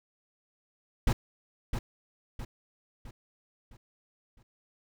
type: noise with echo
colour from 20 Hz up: brown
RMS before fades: -22 dBFS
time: 1.07-1.13 s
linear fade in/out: 5 ms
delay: 660 ms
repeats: 5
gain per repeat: -7 dB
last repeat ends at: 4.43 s
effects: none